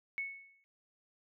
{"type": "tone with exponential decay", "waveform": "sine", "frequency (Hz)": 2207, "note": "C#7", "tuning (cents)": -8, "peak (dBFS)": -32, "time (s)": [0.18, 0.64], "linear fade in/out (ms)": 0, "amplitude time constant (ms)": 100, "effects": []}